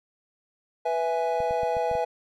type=chord; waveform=triangle; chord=E major; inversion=second; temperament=equal; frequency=493.9 / 659.3 / 830.6 Hz; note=B4 / E5 / G#5; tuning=0 / 0 / 0 cents; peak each=-26 dBFS; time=0.85-2.05 s; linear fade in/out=10 ms
type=clicks; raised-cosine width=5 ms; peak=-28 dBFS; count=6; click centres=1.404 / 1.509 / 1.633 / 1.768 / 1.914 / 1.953 s
effects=none